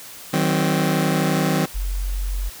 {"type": "chord", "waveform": "sawtooth", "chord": "C diminished", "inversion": "first", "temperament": "just", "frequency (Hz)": [156.98, 188.37, 261.6], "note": ["Eb3", "Gb3", "C4"], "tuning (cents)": [16, 31, 0], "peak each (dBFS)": [-17, -18, -20], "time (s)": [0.33, 1.66], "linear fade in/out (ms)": 10}
{"type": "tone", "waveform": "sine", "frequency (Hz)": 45.92, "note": "F#1", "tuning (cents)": -12, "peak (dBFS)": -21, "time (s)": [1.74, 2.5], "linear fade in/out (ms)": 20}
{"effects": ["white hiss -39 dBFS RMS until 2.6 s"]}